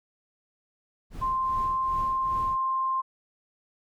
brown noise with tremolo, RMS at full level -36 dBFS, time 1.1-2.58 s, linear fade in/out 50 ms, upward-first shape triangle, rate 2.5 Hz, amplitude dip 85%
sine tone with pitch glide, 1046.5 to 1053.2 Hz, C6 to C6, 0 to +11 cents, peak -24 dBFS, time 1.21-3.02 s, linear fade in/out 20 ms, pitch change +11 cents, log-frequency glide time 1.42-2.06 s
effects none

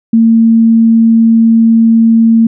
sine tone, 227 Hz, A#3, 46 cents flat, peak -3 dBFS, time 0.13-2.47 s, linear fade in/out 5 ms, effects none

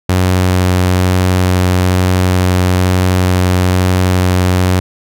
sawtooth tone with vibrato, 91.6 Hz, F#2, 17 cents flat, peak -5 dBFS, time 0.09-4.8 s, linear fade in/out 5 ms, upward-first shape sine, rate 1.1 Hz, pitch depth 8 cents each way, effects none

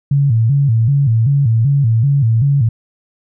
sine tone with vibrato, 126.2 Hz, B2, 38 cents sharp, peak -9 dBFS, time 0.11-2.69 s, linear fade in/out 5 ms, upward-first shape square, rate 2.6 Hz, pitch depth 190 cents each way, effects none

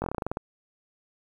slowing click train, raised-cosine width 1 ms, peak -15 dBFS, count 11, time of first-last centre 0.02-0.371 s, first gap 20 ms, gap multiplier 1.12, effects 9-bit

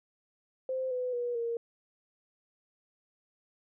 sine tone with pitch steps, 520 / 501.4 / 483.5 / 466.2 Hz, C5 / B4 / B4 / A#4, -11 / +26 / -37 / 0 cents, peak -30 dBFS, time 0.69-1.57 s, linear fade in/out 2 ms, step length 220 ms, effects none

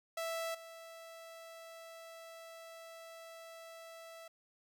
sawtooth tone with level steps, 659.3 Hz, E5, in tune, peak -33 / -46 dBFS, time 0.17-4.28 s, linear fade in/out 5 ms, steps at 0.54 s, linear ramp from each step 10 ms, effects none

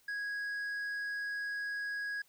sine tone with tanh clipping, 1656 Hz, G#6, 5 cents flat, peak -36 dBFS, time 0.08-2.22 s, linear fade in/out 5 ms, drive 5 dB, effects white hiss -68 dBFS RMS until 2.28 s

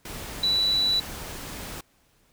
sine tone in noise, 3951 Hz, B7, in tune, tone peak -20 dBFS, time 0.43-1 s, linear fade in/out 5 ms, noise pink, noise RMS -37 dBFS, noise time 0.05-1.81 s, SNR +14 dB, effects pink hiss -64 dBFS RMS until 2.32 s

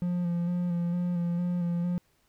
triangle tone with vibrato, 174.61 Hz, F3, in tune, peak -24 dBFS, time 0.02-1.98 s, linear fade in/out 0 ms, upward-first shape square, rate 2.2 Hz, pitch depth 22 cents each way, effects pink hiss -69 dBFS RMS until 2.28 s

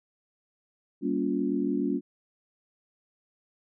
sine chord, G half-diminished seventh, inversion none, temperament just, 196 / 235.2 / 282.2 / 352.8 Hz, G3 / Bb3 / Db4 / F4, 0 / +16 / +31 / +18 cents, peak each -32 / -31 / -28 / -32 dBFS, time 1.01-2.01 s, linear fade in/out 50 ms, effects none

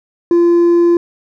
triangle tone with hard clipping, 343.9 Hz, F4, 27 cents flat, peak -6 dBFS, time 0.31-0.97 s, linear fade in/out 2 ms, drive 1 dB, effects none

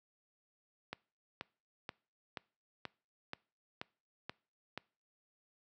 click train, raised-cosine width 0.3 ms, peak -24 dBFS, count 9, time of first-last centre 0.93-4.776 s, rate 2.08 Hz, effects noise-tail reverb RT60 0.4 s tail -24 dB re dry + high-pass 100 Hz 12 dB/octave

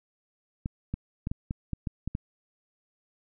clicks, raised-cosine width 5 ms, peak -18 dBFS, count 9, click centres 0.659 / 0.94 / 1.271 / 1.315 / 1.509 / 1.733 / 1.872 / 2.076 / 2.151 s, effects none

